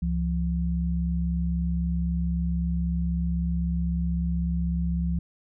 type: tone pair together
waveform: sine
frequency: 68 / 171.82 Hz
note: C#2 / F3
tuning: -33 / -28 cents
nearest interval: octave + major third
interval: 1605 cents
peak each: -26 dBFS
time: 0.02-5.19 s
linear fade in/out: 5 ms
effects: none